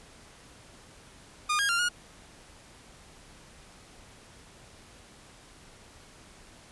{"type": "tone with pitch steps", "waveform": "sawtooth", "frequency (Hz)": [1218, 1628, 1390, 1437], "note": ["D#6", "G#6", "F6", "F6"], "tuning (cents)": [-37, -35, -9, 49], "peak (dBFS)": -21, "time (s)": [1.49, 1.89], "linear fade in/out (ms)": 10, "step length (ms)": 100, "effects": ["pink hiss -53 dBFS RMS until 6.71 s", "resampled to 24000 Hz"]}